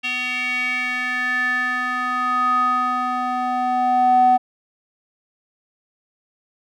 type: tone with band-pass filter sweep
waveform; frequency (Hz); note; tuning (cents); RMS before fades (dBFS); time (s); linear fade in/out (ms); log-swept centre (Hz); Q
square; 250.2; B3; +23; -20; 0.03-4.38; 20; 2700 to 720; 6.3
effects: none